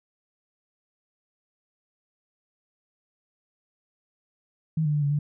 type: tone with pitch steps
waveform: sine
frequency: 158.5 / 149.2 / 148 / 142.8 / 147 Hz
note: D#3 / D3 / D3 / D3 / D3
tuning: +32 / +28 / +14 / -48 / +2 cents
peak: -21 dBFS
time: 4.77-5.19 s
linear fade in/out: 5 ms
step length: 84 ms
effects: none